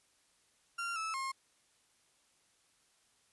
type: tone with pitch steps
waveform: 35% pulse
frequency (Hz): 1382 / 1308 / 1071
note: F6 / E6 / C6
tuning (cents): -19 / -14 / +40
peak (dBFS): -34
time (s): 0.78-1.32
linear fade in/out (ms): 10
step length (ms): 180
effects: white hiss -71 dBFS RMS until 3.32 s + resampled to 24000 Hz